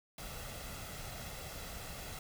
pink noise with comb filter, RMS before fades -45 dBFS, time 0.18-2.19 s, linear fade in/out 2 ms, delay 1.5 ms, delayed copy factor +0.5, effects none

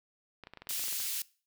clicks, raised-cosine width 0.3 ms, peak -30 dBFS, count 12, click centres 0.437 / 0.471 / 0.536 / 0.573 / 0.62 / 0.671 / 0.708 / 0.795 / 0.839 / 0.882 / 0.927 / 1.002 s
white high-pass noise, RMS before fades -35 dBFS, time 0.69-1.22 s, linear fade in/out 2 ms, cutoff 2700 Hz, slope 12 dB/octave
effects noise-tail reverb RT60 0.4 s tail -22 dB re dry

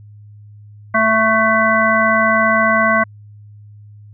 harmonic tone with a mistuned harmonic, 221.3 Hz, A3, 10 cents sharp, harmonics 1 / 3 / 5 / 7 / 9, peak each -20 / -17 / -16 / -17 / -18 dBFS, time 0.94-3.04 s, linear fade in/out 10 ms, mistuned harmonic 7, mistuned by -28 cents, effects added 104 Hz sine -37 dBFS peak until 4.13 s

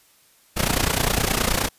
pink noise with amplitude modulation, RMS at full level -18 dBFS, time 0.56-1.69 s, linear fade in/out 20 ms, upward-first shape sine, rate 29.6 Hz, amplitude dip 80%, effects white hiss -57 dBFS RMS until 1.78 s + resampled to 32000 Hz

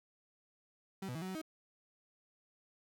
35% pulse tone with pitch steps, 192.5 / 124.1 / 162.1 / 186.5 / 188.1 / 316 Hz, G3 / B2 / E3 / F#3 / F#3 / D#4, -31 / +9 / -29 / +14 / +29 / +27 cents, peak -38 dBFS, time 1.02-1.416 s, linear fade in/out 5 ms, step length 66 ms, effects none

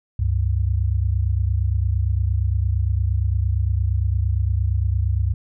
sine tone pair together, 69.3 / 98 Hz, C#2 / G2, 0 / 0 cents, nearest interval tritone, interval 600 cents, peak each -20 dBFS, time 0.19-5.34 s, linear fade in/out 5 ms, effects none

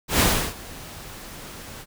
pink noise with ADSR envelope, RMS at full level -17 dBFS, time 0.08-1.86 s, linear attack 120 ms, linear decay 330 ms, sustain -22 dB, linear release 48 ms, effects none

